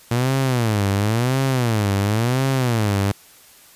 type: tone with vibrato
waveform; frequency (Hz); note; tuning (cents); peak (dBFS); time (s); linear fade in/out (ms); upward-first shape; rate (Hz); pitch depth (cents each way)
sawtooth; 115.3; A#2; -19; -13; 0.11-3.12; 5; sine; 0.95; 270
effects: white hiss -48 dBFS RMS until 3.75 s + resampled to 32000 Hz